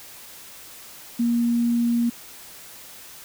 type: tone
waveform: sine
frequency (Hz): 236.1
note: A#3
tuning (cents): +22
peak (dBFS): -18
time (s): 1.19-2.1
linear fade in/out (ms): 10
effects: white hiss -43 dBFS RMS until 3.24 s